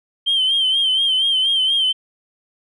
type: tone with vibrato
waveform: sine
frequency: 3136 Hz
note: G7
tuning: in tune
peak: -13 dBFS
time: 0.26-1.93 s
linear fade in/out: 20 ms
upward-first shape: sine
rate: 4.2 Hz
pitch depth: 61 cents each way
effects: tanh soft clip ceiling -11 dBFS